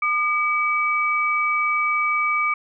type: tone pair together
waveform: sine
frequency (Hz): 1211 / 2286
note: D#6 / D7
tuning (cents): -47 / -47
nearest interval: major seventh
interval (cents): 1100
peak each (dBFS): -21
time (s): 0.02-2.54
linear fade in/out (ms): 5
effects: none